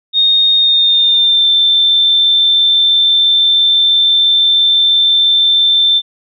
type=tone with pitch glide; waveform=sine; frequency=3700 to 3557 Hz; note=A#7 to A7; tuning=-14 to +18 cents; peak=-7 dBFS; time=0.13-6.02 s; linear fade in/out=50 ms; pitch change=-68 cents; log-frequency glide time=0.57-1.49 s; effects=none